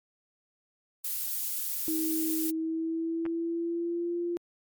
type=noise; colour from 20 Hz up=violet; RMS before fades=-32 dBFS; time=1.04-2.51 s; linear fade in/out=10 ms
type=tone with pitch glide; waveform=sine; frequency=318.8 to 345.7 Hz; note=D#4 to F4; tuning=+42 to -18 cents; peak=-28 dBFS; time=1.88-4.37 s; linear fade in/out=0 ms; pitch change=+140 cents; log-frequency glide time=2.4-4.16 s
type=clicks; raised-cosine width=0.5 ms; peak=-27 dBFS; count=2; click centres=3.254 / 3.263 s
effects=MP3 96 kbps